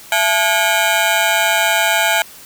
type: ring-modulated tone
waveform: 15% pulse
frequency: 769 Hz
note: G5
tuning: 33 cents flat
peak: -3 dBFS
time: 0.12-2.22 s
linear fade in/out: 2 ms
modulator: 96.4 Hz
effects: white hiss -39 dBFS RMS until 2.45 s